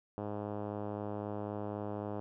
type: tone with low-pass filter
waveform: 5% pulse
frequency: 103.83 Hz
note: G#2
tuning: in tune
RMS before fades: -39 dBFS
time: 0.18-2.2 s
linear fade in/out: 0 ms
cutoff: 650 Hz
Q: 0.8
effects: none